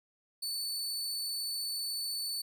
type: tone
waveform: sawtooth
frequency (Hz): 4486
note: C#8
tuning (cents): +20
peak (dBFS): -31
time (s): 0.42-2.42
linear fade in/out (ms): 10
effects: none